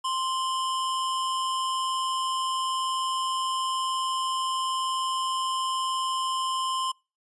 square tone pair together, 1046.5 / 2960 Hz, C6 / F#7, 0 / 0 cents, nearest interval octave + tritone, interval 1800 cents, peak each -27 / -36 dBFS, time 0.04-6.92 s, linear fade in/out 10 ms, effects noise-tail reverb RT60 0.3 s tail -26 dB re dry + resampled to 24000 Hz

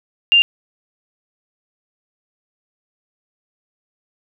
sine tone, 2794 Hz, F7, in tune, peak -8 dBFS, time 0.32-0.42 s, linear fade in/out 0 ms, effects none

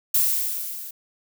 violet noise with level ramp, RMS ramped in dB -18 to -37 dBFS, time 0.14-0.91 s, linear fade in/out 5 ms, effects none

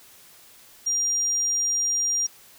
sine tone, 5700 Hz, F8, 34 cents sharp, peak -21 dBFS, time 0.86-2.27 s, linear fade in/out 10 ms, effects white hiss -51 dBFS RMS until 2.58 s

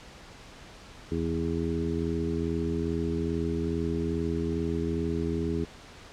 harmonic tone with a mistuned harmonic, 82.41 Hz, E2, in tune, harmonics 1 / 2 / 3 / 4 / 5, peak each -33 / -33 / -33 / -33 / -33 dBFS, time 1.11-5.65 s, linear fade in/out 10 ms, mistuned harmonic 1, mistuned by -47 cents, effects pink hiss -48 dBFS RMS until 6.12 s + low-pass 6000 Hz 12 dB/octave

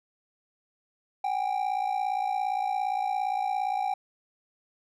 triangle ring-modulated tone, 784 Hz, G5, in tune, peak -21 dBFS, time 1.24-3.94 s, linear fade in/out 2 ms, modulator 28.7 Hz, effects none

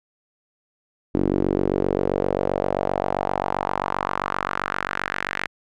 sawtooth tone with band-pass filter sweep, 47.6 Hz, F#1, 50 cents sharp, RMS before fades -24 dBFS, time 1.14-5.47 s, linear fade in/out 10 ms, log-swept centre 310 to 1900 Hz, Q 2.5, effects none

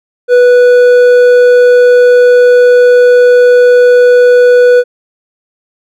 triangle tone with hard clipping, 491.9 Hz, B4, 7 cents flat, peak -3 dBFS, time 0.28-4.84 s, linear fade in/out 50 ms, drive 9 dB, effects none

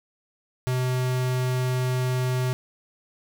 square tone, 127.3 Hz, C3, 47 cents flat, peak -23 dBFS, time 0.67-2.53 s, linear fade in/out 0 ms, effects none

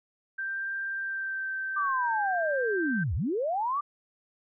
sine tone with vibrato, 1568 Hz, G6, in tune, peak -30 dBFS, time 0.38-3.04 s, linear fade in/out 10 ms, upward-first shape sine, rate 0.61 Hz, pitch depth 15 cents each way
sine linear two-way sweep, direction down then up, 1200 to 62.8 to 1200 Hz, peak -26 dBFS, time 1.76-3.81 s, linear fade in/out 10 ms, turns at 3.15 s
effects none

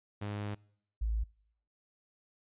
sawtooth / sine tone pair in turn, 103.2 / 54.67 Hz, G#2 / A1, -10 / -10 cents, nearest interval major seventh, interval 1100 cents, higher first, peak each -32 / -29 dBFS, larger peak second, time 0.21-0.55 / 1.01-1.24 s, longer first, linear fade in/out 10 ms, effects noise-tail reverb RT60 0.7 s tail -25 dB re dry + resampled to 8000 Hz

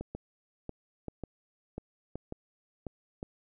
two click trains, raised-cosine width 2 ms, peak -24 / -24 dBFS, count 4 / 6, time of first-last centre 0.01-3.229 / 0.15-2.867 s, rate 0.932 / 1.84 Hz, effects none

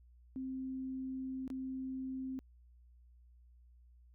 sine tone with dropouts, 262 Hz, C4, 2 cents sharp, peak -38 dBFS, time 0.36-2.39 s, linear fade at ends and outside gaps 0 ms, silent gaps 1.478-1.502 s, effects added 60 Hz sine -59 dBFS peak until 4.14 s

